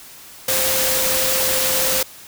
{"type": "tone in noise", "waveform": "sine", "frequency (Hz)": 522, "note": "C5", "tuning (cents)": -4, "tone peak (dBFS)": -25, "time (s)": [0.48, 2.03], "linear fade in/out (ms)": 5, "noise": "white", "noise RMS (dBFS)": -19, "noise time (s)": [0.48, 2.03], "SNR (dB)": -9, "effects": ["white hiss -41 dBFS RMS until 2.27 s"]}